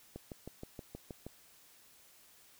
click train, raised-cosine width 2 ms, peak -30 dBFS, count 8, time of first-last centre 0.16-1.266 s, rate 6.33 Hz, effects white hiss -62 dBFS RMS until 2.59 s

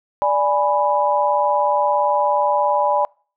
sine chord, G# diminished, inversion second, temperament equal, 587.3 / 830.6 / 987.8 Hz, D5 / G#5 / B5, 0 / 0 / 0 cents, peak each -19 dBFS, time 0.22-3.05 s, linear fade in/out 0 ms, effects noise-tail reverb RT60 0.4 s tail -26 dB re dry

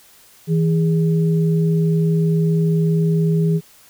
sine tone pair together, 162.59 / 410 Hz, E3 / G#4, -24 / -22 cents, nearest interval octave + major third, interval 1602 cents, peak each -14 / -23 dBFS, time 0.47-3.61 s, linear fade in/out 50 ms, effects white hiss -49 dBFS RMS until 3.89 s

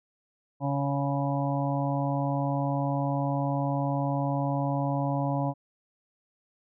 harmonic tone, 140 Hz, C#3, 18 cents sharp, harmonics 1 / 2 / 4 / 5 / 6 / 7, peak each -28 / -31 / -34 / -35 / -36 / -36 dBFS, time 0.6-5.54 s, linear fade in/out 50 ms, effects none

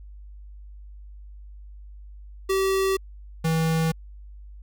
square tone pair in turn, 384.9 / 161.83 Hz, G4 / E3, -32 / -32 cents, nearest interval octave + minor third, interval 1500 cents, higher first, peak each -21 dBFS, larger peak neither, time 2.49-2.97 / 3.44-3.92 s, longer neither, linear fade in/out 10 ms, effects added 50 Hz sine -40 dBFS peak until 4.62 s

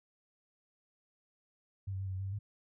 sine tone with pitch steps, 97.6 / 95.2 / 97 / 94.7 / 93.7 / 97.2 / 96.6 / 103.1 Hz, G2 / F#2 / G2 / F#2 / F#2 / G2 / G2 / G#2, -7 / +50 / -18 / +41 / +22 / -14 / -25 / -12 cents, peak -35 dBFS, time 1.87-2.39 s, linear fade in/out 10 ms, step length 65 ms, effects none

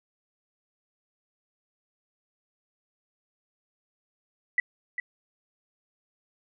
sine tone with echo, 1975.5 Hz, B6, in tune, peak -19 dBFS, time 4.58-4.6 s, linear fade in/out 2 ms, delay 400 ms, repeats 1, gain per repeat -9 dB, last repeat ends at 5 s, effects none

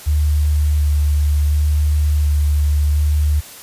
sine tone with vibrato, 74.2 Hz, D2, 18 cents sharp, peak -12 dBFS, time 0.06-3.41 s, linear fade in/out 20 ms, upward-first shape square, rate 0.69 Hz, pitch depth 12 cents each way, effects white hiss -37 dBFS RMS until 3.62 s + resampled to 32000 Hz

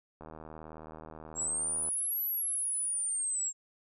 click train, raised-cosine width 1 ms, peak -32 dBFS, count 133, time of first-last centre 0.21-1.887 s, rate 78.7 Hz
sine linear two-way sweep, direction up then down, 7459 to 11880 to 7459 Hz, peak -30 dBFS, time 1.35-3.53 s, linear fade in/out 50 ms, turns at 2.23 s
effects none

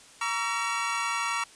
25% pulse tone cluster, 939 / 1134 / 1353 Hz, A#5 / C#6 / E6, +12 / +39 / +45 cents, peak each -28 dBFS, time 0.21-1.44 s, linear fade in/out 5 ms, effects white hiss -52 dBFS RMS until 1.55 s + resampled to 22050 Hz

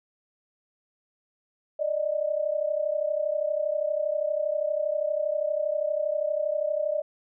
sine tone pair together, 587.5 / 620 Hz, D5 / D#5, +1 / -6 cents, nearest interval minor second, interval 93 cents, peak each -27 dBFS, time 1.79-7.02 s, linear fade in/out 10 ms, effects none

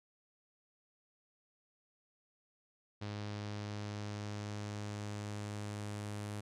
sawtooth tone with low-pass filter sweep, 103.83 Hz, G#2, in tune, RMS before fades -42 dBFS, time 3.01-6.41 s, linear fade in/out 10 ms, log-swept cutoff 4700 to 9800 Hz, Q 1.6, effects none

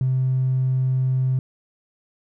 triangle tone, 130 Hz, C3, 11 cents flat, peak -14 dBFS, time 0.01-1.39 s, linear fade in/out 2 ms, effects tanh soft clip ceiling -15 dBFS

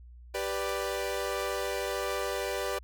sawtooth chord, G major, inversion none, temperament equal, 392 / 493.9 / 587.3 Hz, G4 / B4 / D5, 0 / 0 / 0 cents, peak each -31 dBFS, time 0.34-2.79 s, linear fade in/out 10 ms, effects added 60 Hz sine -47 dBFS peak until 2.83 s

